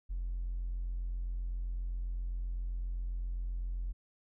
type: tone with hard clipping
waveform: sine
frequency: 43.81 Hz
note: F1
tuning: 6 cents sharp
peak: -34 dBFS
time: 0.09-3.93 s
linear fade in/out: 20 ms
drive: 1 dB
effects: none